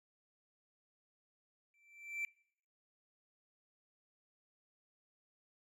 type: tone with exponential growth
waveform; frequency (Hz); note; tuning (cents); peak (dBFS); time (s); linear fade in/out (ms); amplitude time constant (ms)
triangle; 2339; D7; -8; -32; 1.74-2.25; 1; 110
effects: noise-tail reverb RT60 0.7 s tail -25 dB re dry + tanh soft clip ceiling -28 dBFS